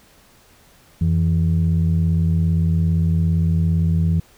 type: tone pair together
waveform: sine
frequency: 87.52 / 165.1 Hz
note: F2 / E3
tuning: +4 / +3 cents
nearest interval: major seventh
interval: 1099 cents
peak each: -16 dBFS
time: 1.01-4.2 s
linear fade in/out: 5 ms
effects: tanh soft clip ceiling -10 dBFS + pink hiss -52 dBFS RMS until 4.37 s